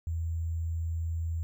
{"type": "tone with sample-and-hold", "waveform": "sine", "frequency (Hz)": 82.41, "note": "E2", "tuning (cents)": 0, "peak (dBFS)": -29, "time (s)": [0.07, 1.43], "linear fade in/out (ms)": 0, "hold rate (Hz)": 7350, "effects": []}